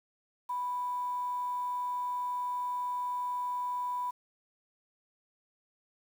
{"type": "tone with quantisation", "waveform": "sine", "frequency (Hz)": 987.8, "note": "B5", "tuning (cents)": 0, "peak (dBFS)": -31, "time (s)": [0.49, 4.11], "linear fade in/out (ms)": 10, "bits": 9, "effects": []}